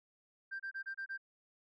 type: tone bursts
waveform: sine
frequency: 1577 Hz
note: G6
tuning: 10 cents sharp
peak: -37 dBFS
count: 6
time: 0.51-1.178 s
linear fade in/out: 20 ms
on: 88 ms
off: 28 ms
effects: tanh soft clip ceiling -36 dBFS